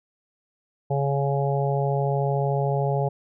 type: harmonic tone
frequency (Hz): 139.5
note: C#3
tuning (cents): +11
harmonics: 1 / 3 / 4 / 5 / 6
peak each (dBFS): -23 / -28 / -29 / -30 / -31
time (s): 0.9-3.09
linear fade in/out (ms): 10
effects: none